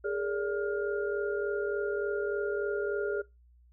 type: tone cluster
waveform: sine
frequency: 410.4 / 453.8 / 576 / 1413 Hz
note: G#4 / A#4 / D5 / F6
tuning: -21 / -47 / -34 / +20 cents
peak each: -31 / -38 / -37 / -38 dBFS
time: 0.04-3.22 s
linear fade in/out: 10 ms
effects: noise-tail reverb RT60 0.2 s tail -20 dB re dry + added 60 Hz sine -57 dBFS peak until 3.72 s